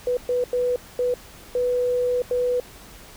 sine tone bursts at uneven times, 493.9 Hz, B4, in tune, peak -19 dBFS, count 6, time 0.07-0.17 / 0.29-0.44 / 0.53-0.76 / 0.99-1.14 / 1.55-2.22 / 2.31-2.6 s, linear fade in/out 2 ms, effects added 47 Hz sine -52 dBFS peak until 3.16 s + pink hiss -45 dBFS RMS until 3.16 s

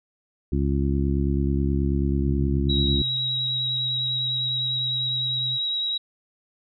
harmonic tone, 69.3 Hz, C#2, in tune, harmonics 1 / 2 / 3 / 4 / 5, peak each -23 / -26 / -28 / -29 / -30 dBFS, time 0.52-3.02 s, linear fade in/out 5 ms
sine tone with pitch glide, 130.81 to 127.82 Hz, C3 to C3, 0 to -40 cents, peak -32 dBFS, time 2.18-5.59 s, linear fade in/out 50 ms, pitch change -40 cents, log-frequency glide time 2.56-3.77 s
sine tone with vibrato, 3848 Hz, B7, 46 cents flat, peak -23 dBFS, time 2.69-5.98 s, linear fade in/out 10 ms, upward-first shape triangle, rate 9.9 Hz, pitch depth 17 cents each way
effects none

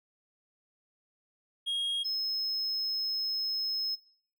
triangle tone pair in turn, 3268 / 5175 Hz, G#7 / E8, -29 / -33 cents, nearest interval minor sixth, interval 796 cents, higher second, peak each -28 dBFS, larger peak neither, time 1.66-2.04 / 2.04-3.96 s, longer second, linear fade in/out 20 ms, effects noise-tail reverb RT60 0.6 s tail -22 dB re dry

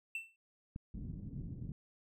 triangle tone with exponential decay, 2681 Hz, E7, 29 cents sharp, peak -33 dBFS, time 0.15-0.36 s, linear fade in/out 2 ms, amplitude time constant 44 ms
click, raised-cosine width 5 ms, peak -30 dBFS, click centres 0.761 s
white low-pass noise, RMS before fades -44 dBFS, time 0.94-1.72 s, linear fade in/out 2 ms, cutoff 210 Hz, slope 24 dB/octave
effects none

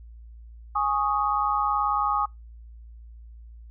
sine chord, Ab suspended fourth, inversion none, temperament just, 830.6 / 1107.5 / 1245.9 Hz, Ab5 / Db6 / Eb6, 0 / -2 / +2 cents, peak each -26 / -27 / -25 dBFS, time 0.75-2.26 s, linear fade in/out 10 ms, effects noise-tail reverb RT60 0.2 s tail -26 dB re dry + added 57 Hz sine -42 dBFS peak until 3.7 s

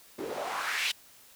white noise with band-pass filter sweep, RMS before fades -33 dBFS, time 0.18-0.92 s, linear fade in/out 10 ms, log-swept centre 300 to 3200 Hz, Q 2.7, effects white hiss -56 dBFS RMS until 1.35 s

